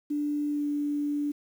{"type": "tone with pitch glide", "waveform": "sine", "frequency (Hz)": [293.7, 291.5], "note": ["D4", "D4"], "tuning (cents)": [0, -13], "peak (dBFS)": -26, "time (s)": [0.1, 1.32], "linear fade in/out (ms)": 10, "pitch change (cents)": -13, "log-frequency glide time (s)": [0.49, 0.66], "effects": ["9-bit"]}